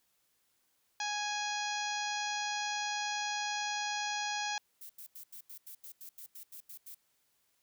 harmonic tone, 830.6 Hz, G#5, in tune, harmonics 1 / 2 / 3 / 4 / 5 / 6 / 7 / 8, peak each -37 / -40 / -42 / -43 / -44 / -45 / -45 / -46 dBFS, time 1-4.58 s, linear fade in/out 2 ms
violet noise bursts, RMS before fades -48 dBFS, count 13, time 4.81-6.947 s, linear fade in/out 5 ms, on 85 ms, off 86 ms
effects white hiss -75 dBFS RMS until 7.62 s

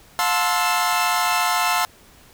sawtooth chord, F major seventh, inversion none, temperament equal with one note detuned, 716 / 880 / 1046.5 / 1318.5 Hz, F5 / A5 / C6 / E6, +43 / 0 / 0 / 0 cents, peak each -20 dBFS, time 0.19-1.85 s, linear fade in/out 0 ms, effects pink hiss -50 dBFS RMS until 2.33 s

